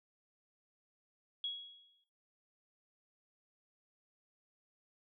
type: tone with exponential decay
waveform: sine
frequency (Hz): 3327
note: G#7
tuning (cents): +2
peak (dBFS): -34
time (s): 1.44-2.04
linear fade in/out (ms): 2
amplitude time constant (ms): 130
effects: noise-tail reverb RT60 0.5 s tail -20 dB re dry